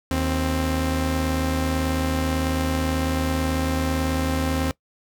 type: tone pair together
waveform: sawtooth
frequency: 78.2 / 263 Hz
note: D#2 / C4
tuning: +9 / +9 cents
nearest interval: octave + major sixth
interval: 2100 cents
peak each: -20 dBFS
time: 0.11-4.71 s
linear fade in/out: 0 ms
effects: noise-tail reverb RT60 0.1 s tail -21 dB re dry